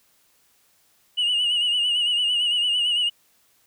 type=tone with vibrato; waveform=sine; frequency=2900 Hz; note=F#7; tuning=35 cents flat; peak=-17 dBFS; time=1.17-3.1 s; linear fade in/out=20 ms; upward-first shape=sine; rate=8.9 Hz; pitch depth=54 cents each way; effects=tanh soft clip ceiling -17 dBFS + white hiss -62 dBFS RMS until 3.66 s